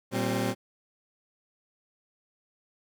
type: tone cluster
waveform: 20% pulse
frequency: 116.7 / 193.6 / 264.5 Hz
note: A#2 / G3 / C4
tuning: +2 / -21 / +19 cents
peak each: -26 dBFS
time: 0.11-0.55 s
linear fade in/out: 50 ms
effects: none